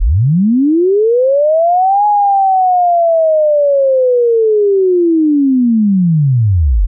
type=linear two-way sweep; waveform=sine; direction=up then down; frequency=31.01 to 838 to 38.59 Hz; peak=-7 dBFS; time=0-6.87 s; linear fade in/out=20 ms; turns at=2.06 s; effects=none